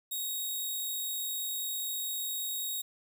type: tone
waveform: 5% pulse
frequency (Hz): 3771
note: A#7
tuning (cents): +19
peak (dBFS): -25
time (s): 0.11-2.82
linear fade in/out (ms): 10
effects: none